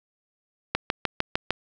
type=click train; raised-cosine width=0.3 ms; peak=-6 dBFS; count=6; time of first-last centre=0.75-1.506 s; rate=6.61 Hz; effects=none